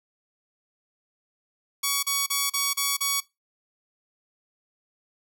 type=tone bursts; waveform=5% pulse; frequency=1125 Hz; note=C#6; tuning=25 cents sharp; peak=-11 dBFS; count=6; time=1.83-3.205 s; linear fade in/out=10 ms; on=200 ms; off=35 ms; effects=noise-tail reverb RT60 0.2 s tail -20 dB re dry